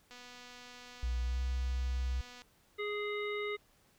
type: click train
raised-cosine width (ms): 0.2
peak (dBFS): -35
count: 569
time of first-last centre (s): 0.11-2.419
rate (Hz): 246
type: tone with pitch glide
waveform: sine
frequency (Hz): 60.2 to 63.52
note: B1 to B1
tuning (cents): -44 to +49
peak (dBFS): -31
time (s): 1.03-2.21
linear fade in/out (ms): 0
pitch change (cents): +93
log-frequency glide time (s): 1.22-1.4
type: harmonic tone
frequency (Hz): 415.4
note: G#4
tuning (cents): 0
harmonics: 1 / 3 / 5 / 7 / 9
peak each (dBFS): -36 / -44 / -40 / -52 / -48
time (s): 2.78-3.57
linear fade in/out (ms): 20
effects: pink hiss -68 dBFS RMS until 3.98 s